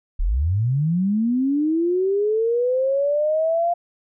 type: linear sweep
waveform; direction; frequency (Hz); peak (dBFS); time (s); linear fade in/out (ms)
sine; up; 30.87 to 698.5; -17; 0.19-3.74; 10
effects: none